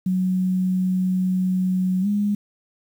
sine tone with pitch glide, 185 to 205.3 Hz, F#3 to G#3, 0 to -20 cents, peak -18 dBFS, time 0.06-2.35 s, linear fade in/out 5 ms, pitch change +180 cents, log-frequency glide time 2.01-2.07 s, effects 8-bit

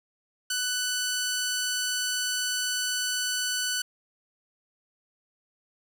10% pulse tone, 1492 Hz, F#6, 14 cents sharp, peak -18 dBFS, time 0.5-3.82 s, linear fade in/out 5 ms, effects none

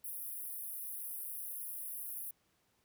pink high-pass noise, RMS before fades -43 dBFS, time 0.04-2.31 s, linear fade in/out 5 ms, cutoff 9900 Hz, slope 96 dB/octave, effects pink hiss -75 dBFS RMS until 2.84 s + high-pass 60 Hz 12 dB/octave

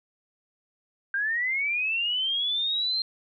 sine linear sweep, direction up, 1568 to 4186 Hz, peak -24 dBFS, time 1.14-3.02 s, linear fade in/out 2 ms, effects none

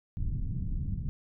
pink low-pass noise, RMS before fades -32 dBFS, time 0.17-1.09 s, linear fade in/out 0 ms, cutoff 180 Hz, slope 24 dB/octave, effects none

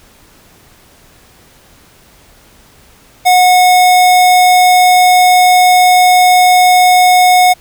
square tone, 729 Hz, F#5, 26 cents flat, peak -5 dBFS, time 3.25-7.54 s, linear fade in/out 20 ms, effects pink hiss -44 dBFS RMS until 7.6 s

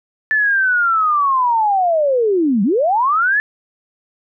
sine linear two-way sweep, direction down then up, 1760 to 185 to 1760 Hz, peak -12 dBFS, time 0.31-3.4 s, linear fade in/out 0 ms, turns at 2.63 s, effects none

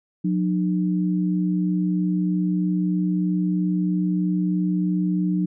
sine tone pair together, 180.6 / 303.7 Hz, F#3 / D#4, -42 / -42 cents, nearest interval major sixth, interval 900 cents, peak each -20 / -25 dBFS, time 0.24-5.46 s, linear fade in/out 10 ms, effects none

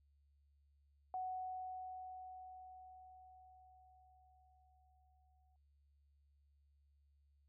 sine tone with exponential decay, 743 Hz, F#5, 7 cents sharp, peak -39 dBFS, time 1.14-5.56 s, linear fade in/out 1 ms, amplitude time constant 960 ms, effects added 71 Hz sine -70 dBFS peak until 7.48 s

